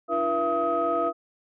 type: tone cluster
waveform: sine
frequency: 294.9 / 339.3 / 479.2 / 673 / 1263 Hz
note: D4 / F4 / A#4 / E5 / D#6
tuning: +7 / -50 / +48 / +36 / +26 cents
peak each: -34 / -30 / -30 / -25 / -26 dBFS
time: 0.08-1.13 s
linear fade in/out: 50 ms
effects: tanh soft clip ceiling -14 dBFS